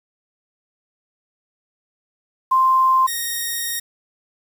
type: tone pair in turn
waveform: sine / 5% pulse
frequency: 1046.5 / 1864.7 Hz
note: C6 / A#6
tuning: 0 / 0 cents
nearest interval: minor seventh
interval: 1000 cents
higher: second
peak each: -12 / -12 dBFS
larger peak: neither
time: 2.51-3.07 / 3.07-3.8 s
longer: second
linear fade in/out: 10 ms
effects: 7-bit